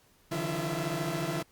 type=tone cluster; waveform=sawtooth; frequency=141.4 / 155.6 / 177 / 340.4 / 662 Hz; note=C#3 / D#3 / F3 / F4 / E5; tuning=+35 / 0 / +23 / -44 / +7 cents; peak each=-35 / -31 / -35 / -32 / -34 dBFS; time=0.31-1.43 s; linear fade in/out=10 ms; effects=pink hiss -64 dBFS RMS until 1.51 s + Opus 48 kbps